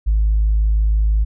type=tone; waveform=sine; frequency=53 Hz; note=G#1; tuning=36 cents sharp; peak=-11 dBFS; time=0.06-1.25 s; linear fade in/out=20 ms; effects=tanh soft clip ceiling -9 dBFS